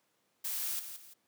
blue noise with echo, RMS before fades -36 dBFS, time 0.44-0.8 s, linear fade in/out 10 ms, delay 170 ms, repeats 2, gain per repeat -9 dB, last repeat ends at 1.14 s, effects pink hiss -75 dBFS RMS until 1.27 s + high-pass 200 Hz 12 dB/octave

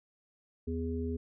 harmonic tone, 82.41 Hz, E2, in tune, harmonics 1 / 3 / 5, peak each -35 / -36 / -38 dBFS, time 0.67-1.17 s, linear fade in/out 10 ms, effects none

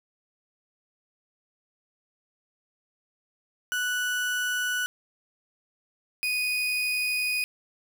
35% pulse tone pair in turn, 1480 / 2484 Hz, F#6 / D#7, 0 / -3 cents, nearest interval major sixth, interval 897 cents, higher second, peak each -24 / -23 dBFS, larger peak second, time 3.72-4.86 / 6.23-7.44 s, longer second, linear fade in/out 0 ms, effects none

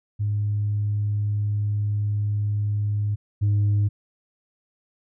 sine tone pair in turn, 103.83 / 102.87 Hz, G#2 / G#2, 0 / -16 cents, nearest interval unison, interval 16 cents, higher first, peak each -20 / -15 dBFS, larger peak second, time 0.19-3.16 / 3.41-3.89 s, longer first, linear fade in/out 20 ms, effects tanh soft clip ceiling -16 dBFS

